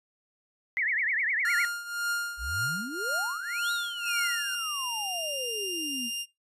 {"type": "tone with vibrato", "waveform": "sine", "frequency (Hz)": 1960, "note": "B6", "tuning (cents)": -14, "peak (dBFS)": -25, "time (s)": [0.77, 1.65], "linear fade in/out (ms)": 0, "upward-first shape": "triangle", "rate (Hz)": 9.8, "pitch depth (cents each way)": 280}
{"type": "tone with tremolo", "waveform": "45% pulse", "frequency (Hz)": 1408, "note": "F6", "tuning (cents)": 14, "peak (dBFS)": -26, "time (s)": [1.45, 4.55], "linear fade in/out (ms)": 2, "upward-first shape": "triangle", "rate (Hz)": 1.9, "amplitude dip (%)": 80}
{"type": "exponential two-way sweep", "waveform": "sine", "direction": "up then down", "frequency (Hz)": [51.91, 3951, 223.2], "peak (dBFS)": -35, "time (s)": [2.37, 6.11], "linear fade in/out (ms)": 50, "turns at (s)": 3.72}
{"type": "tone", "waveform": "sawtooth", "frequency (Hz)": 2803, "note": "F7", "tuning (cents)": 6, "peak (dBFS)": -28, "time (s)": [4.03, 6.26], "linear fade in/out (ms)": 50}
{"effects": ["noise-tail reverb RT60 0.2 s tail -19 dB re dry", "resampled to 32000 Hz"]}